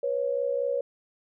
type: tone pair together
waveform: sine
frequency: 488.6 / 553 Hz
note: B4 / C#5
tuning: -19 / -4 cents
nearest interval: major second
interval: 215 cents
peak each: -28 / -27 dBFS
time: 0.03-0.81 s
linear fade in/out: 5 ms
effects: none